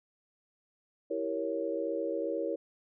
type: chord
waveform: sine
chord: E diminished seventh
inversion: none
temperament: equal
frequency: 329.6 / 392 / 466.2 / 554.4 Hz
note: E4 / G4 / Bb4 / Db5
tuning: 0 / 0 / 0 / 0 cents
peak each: -36 / -39 / -35 / -35 dBFS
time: 1.1-2.56 s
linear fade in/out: 10 ms
effects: none